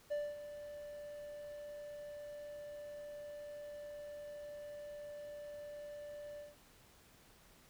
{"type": "tone with ADSR envelope", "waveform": "triangle", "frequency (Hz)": 587.3, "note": "D5", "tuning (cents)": 0, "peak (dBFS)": -32, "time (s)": [0.1, 6.56], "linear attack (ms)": 20, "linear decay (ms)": 230, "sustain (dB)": -12, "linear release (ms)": 170, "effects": ["pink hiss -64 dBFS RMS until 7.69 s"]}